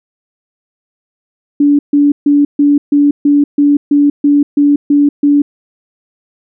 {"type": "tone bursts", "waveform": "sine", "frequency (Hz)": 288.4, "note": "D4", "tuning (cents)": -31, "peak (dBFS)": -5, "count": 12, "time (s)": [1.6, 5.42], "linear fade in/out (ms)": 5, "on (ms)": 190, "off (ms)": 140, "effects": []}